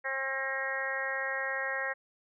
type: harmonic tone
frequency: 268.3 Hz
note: C4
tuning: 44 cents sharp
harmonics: 2 / 3 / 4 / 5 / 6 / 7 / 8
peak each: -38 / -42 / -42 / -44 / -37 / -34 / -43 dBFS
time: 0.04-1.94 s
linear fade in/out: 20 ms
effects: none